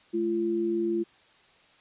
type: tone pair together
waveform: sine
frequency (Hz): 215.7 / 342.4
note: A3 / F4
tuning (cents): -34 / -34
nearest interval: minor sixth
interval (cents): 800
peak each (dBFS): -32 / -25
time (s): 0.13-1.04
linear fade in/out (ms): 20
effects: white hiss -59 dBFS RMS until 1.8 s + resampled to 8000 Hz